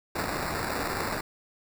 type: noise with sample-and-hold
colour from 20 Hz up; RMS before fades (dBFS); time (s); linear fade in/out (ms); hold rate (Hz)
white; -31; 0.15-1.21; 5; 3150
effects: none